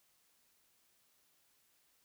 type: silence
effects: white hiss -73 dBFS RMS until 2.04 s